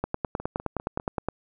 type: two click trains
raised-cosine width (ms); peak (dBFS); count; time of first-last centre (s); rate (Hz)
1; -22 / -12; 4 / 13; 0.4-0.999 / 0.04-1.286; 5.01 / 9.63
effects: none